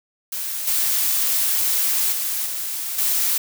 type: noise with level steps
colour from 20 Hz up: blue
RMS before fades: -27 / -20 / -24 / -27 / -20 dBFS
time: 0.32-3.38 s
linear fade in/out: 5 ms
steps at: 0.67 / 2.12 / 2.46 / 2.98 s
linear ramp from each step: 5 ms
effects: none